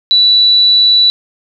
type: tone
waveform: sine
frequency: 3951 Hz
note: B7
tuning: in tune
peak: -5 dBFS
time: 0.11-1.1 s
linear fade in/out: 0 ms
effects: none